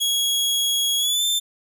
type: tone with pitch glide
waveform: sawtooth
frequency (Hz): 3322 to 3560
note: G#7 to A7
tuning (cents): 0 to +20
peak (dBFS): -16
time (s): 0-1.4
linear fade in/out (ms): 20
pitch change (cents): +120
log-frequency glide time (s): 0.98-1.24
effects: none